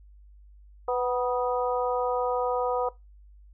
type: harmonic tone with a mistuned harmonic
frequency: 248.6 Hz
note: B3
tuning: 12 cents sharp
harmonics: 2 / 3 / 4 / 5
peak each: -26 / -30 / -32 / -34 dBFS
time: 0.88-2.89 s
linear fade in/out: 5 ms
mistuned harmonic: 4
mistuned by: -38 cents
effects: noise-tail reverb RT60 0.2 s tail -20 dB re dry + added 50 Hz sine -49 dBFS peak until 3.53 s